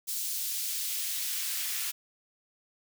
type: noise with high-pass filter sweep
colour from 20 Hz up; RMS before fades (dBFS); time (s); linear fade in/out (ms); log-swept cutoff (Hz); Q
white; -33; 0.07-1.92; 20; 4900 to 1700; 0.82
effects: none